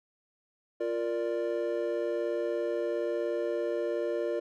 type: chord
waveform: triangle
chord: Bb major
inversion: second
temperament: equal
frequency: 349.2 / 466.2 / 587.3 Hz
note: F4 / Bb4 / D5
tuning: 0 / 0 / 0 cents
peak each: -31 dBFS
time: 0.8-4.4 s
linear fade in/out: 10 ms
effects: none